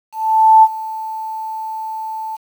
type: tone with ADSR envelope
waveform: sine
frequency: 880 Hz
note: A5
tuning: in tune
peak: -3 dBFS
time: 0.12-2.37 s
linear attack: 510 ms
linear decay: 46 ms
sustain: -19 dB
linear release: 19 ms
effects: 7-bit